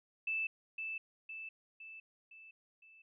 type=tone with echo; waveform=sine; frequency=2637 Hz; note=E7; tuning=in tune; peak=-33 dBFS; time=0.27-0.47 s; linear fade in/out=5 ms; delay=510 ms; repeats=5; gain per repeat=-5 dB; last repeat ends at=3.02 s; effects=none